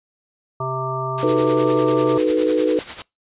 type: harmonic tone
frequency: 130.81 Hz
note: C3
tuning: in tune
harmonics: 1 / 3 / 5 / 7 / 9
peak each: -27 / -30 / -29 / -30 / -26 dBFS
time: 0.6-2.18 s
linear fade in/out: 5 ms
type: noise with tremolo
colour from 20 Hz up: white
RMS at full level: -28 dBFS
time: 1.18-3.02 s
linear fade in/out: 0 ms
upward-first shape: sine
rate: 10 Hz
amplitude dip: 70%
type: chord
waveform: sine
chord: B dominant seventh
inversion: first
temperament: equal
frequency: 311.1 / 370 / 440 / 493.9 Hz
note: D#4 / F#4 / A4 / B4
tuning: 0 / 0 / 0 / 0 cents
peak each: -20 / -24 / -21 / -19 dBFS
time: 1.23-2.79 s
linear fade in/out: 2 ms
effects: noise-tail reverb RT60 0.2 s tail -25 dB re dry + resampled to 8000 Hz